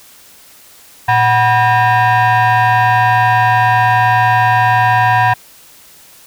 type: tone with frequency modulation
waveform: sine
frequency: 114.9 Hz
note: A#2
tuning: 25 cents flat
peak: -6 dBFS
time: 1.08-5.34 s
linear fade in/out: 10 ms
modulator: 859 Hz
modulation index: 1.8
effects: tanh soft clip ceiling -6 dBFS + white hiss -42 dBFS RMS until 6.26 s